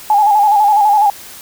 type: tone with vibrato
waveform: sine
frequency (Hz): 830.6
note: G#5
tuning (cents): 0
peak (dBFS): -7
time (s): 0.1-1.1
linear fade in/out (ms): 2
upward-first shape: square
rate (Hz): 12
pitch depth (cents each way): 50
effects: white hiss -34 dBFS RMS until 1.41 s